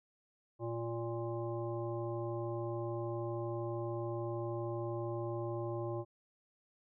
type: harmonic tone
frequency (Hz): 116.54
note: A#2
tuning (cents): 0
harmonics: 1 / 3 / 5 / 7 / 9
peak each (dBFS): -40 / -39 / -43 / -48 / -49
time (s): 0.59-6.05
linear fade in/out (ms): 50
effects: none